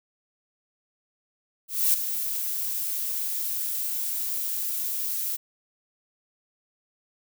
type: noise with ADSR envelope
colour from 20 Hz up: violet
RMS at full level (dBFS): -19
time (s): 1.68-5.37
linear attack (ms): 260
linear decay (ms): 4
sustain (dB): -10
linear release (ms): 17
effects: none